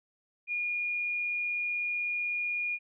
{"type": "tone", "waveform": "sine", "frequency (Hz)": 2432, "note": "D#7", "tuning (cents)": -40, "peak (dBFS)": -29, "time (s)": [0.47, 2.79], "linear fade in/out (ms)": 50, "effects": []}